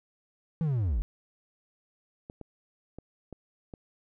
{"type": "linear sweep", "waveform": "triangle", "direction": "down", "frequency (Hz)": [169.9, 40.69], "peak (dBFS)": -23, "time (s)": [0.61, 1.02], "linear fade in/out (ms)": 0}
{"type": "clicks", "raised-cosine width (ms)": 2, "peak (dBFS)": -28, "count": 5, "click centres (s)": [2.299, 2.413, 2.986, 3.327, 3.738]}
{"effects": []}